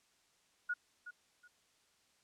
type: tone with echo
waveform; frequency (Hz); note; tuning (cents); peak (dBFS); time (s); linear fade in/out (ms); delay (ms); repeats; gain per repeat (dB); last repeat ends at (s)
sine; 1448; F#6; -38; -33; 0.69-0.74; 10; 370; 2; -12; 1.48
effects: white hiss -72 dBFS RMS until 2.23 s + low-pass 8000 Hz 12 dB/octave